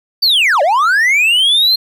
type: linear two-way sweep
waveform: triangle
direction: down then up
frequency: 4700 to 541 to 4234 Hz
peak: -7 dBFS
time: 0.22-1.76 s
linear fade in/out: 10 ms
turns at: 0.62 s
effects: none